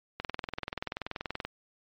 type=click train; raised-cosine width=0.3 ms; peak=-17 dBFS; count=27; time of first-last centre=0.2-1.45 s; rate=20.8 Hz; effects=low-pass 5000 Hz 12 dB/octave + MP3 48 kbps